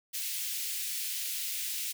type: high-pass noise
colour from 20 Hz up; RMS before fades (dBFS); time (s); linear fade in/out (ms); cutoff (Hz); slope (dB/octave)
white; -35; 0.13-1.93; 20; 2200; 24
effects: none